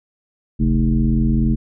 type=tone with frequency modulation; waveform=sine; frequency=137.2 Hz; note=C#3; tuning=17 cents flat; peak=-13 dBFS; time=0.59-1.56 s; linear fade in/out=20 ms; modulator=83.5 Hz; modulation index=1.6; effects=none